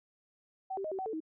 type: tone with pitch steps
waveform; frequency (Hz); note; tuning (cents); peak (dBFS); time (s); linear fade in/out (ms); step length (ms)
sine; 762 / 390.1 / 623 / 382.9 / 758 / 441 / 317; G5 / G4 / D#5 / G4 / F#5 / A4 / D#4; -49 / -8 / +2 / -41 / +42 / +4 / +32; -34; 0.7-1.204; 10; 72
effects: none